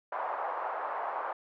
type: band-pass noise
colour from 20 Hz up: white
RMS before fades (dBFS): -35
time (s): 0.12-1.33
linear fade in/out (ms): 5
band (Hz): 610 to 1100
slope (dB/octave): 24
effects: none